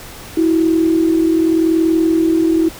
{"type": "tone pair together", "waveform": "sine", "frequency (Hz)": [325.3, 366.1], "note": ["E4", "F#4"], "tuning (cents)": [-23, -18], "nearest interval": "major second", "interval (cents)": 205, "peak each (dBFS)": [-11, -19], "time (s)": [0.37, 2.69], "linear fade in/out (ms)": 5, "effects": ["pink hiss -34 dBFS RMS until 2.79 s"]}